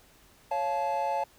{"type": "chord", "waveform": "triangle", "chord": "Db augmented", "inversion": "none", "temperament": "just", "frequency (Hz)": [554.4, 693, 866.2], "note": ["Db5", "F5", "A5"], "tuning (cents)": [0, -14, -27], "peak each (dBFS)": [-31, -31, -27], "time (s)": [0.51, 1.24], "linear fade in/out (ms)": 5, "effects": ["pink hiss -59 dBFS RMS until 1.38 s"]}